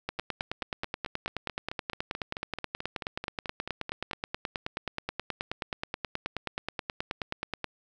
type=two click trains; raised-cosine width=0.3 ms; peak=-15 / -19 dBFS; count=72 / 19; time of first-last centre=0.09-7.643 / 0.19-4.112 s; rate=9.4 / 4.59 Hz; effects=none